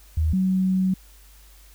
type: tone pair in turn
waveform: sine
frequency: 78.9 / 187.55 Hz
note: D#2 / F#3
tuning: +25 / +24 cents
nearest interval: octave + minor third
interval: 1499 cents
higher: second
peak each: -18 dBFS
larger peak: neither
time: 0.17-0.33 / 0.33-0.94 s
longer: second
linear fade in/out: 5 ms
effects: added 50 Hz sine -48 dBFS peak until 1.74 s + white hiss -54 dBFS RMS until 1.74 s